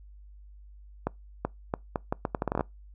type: accelerating click train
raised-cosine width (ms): 1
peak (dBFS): -13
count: 14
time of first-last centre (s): 1.07-2.609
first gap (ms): 380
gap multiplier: 0.76
effects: noise-tail reverb RT60 0.2 s tail -25 dB re dry + added 50 Hz sine -47 dBFS peak until 2.94 s